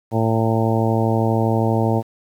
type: harmonic tone with a mistuned harmonic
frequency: 112.5 Hz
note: A2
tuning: 39 cents sharp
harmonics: 1 / 2 / 3 / 4 / 5 / 6 / 7 / 8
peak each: -19 / -22 / -24 / -25 / -26 / -27 / -27 / -28 dBFS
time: 0.11-2.03 s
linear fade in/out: 50 ms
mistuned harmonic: 8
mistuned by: +18 cents
effects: 8-bit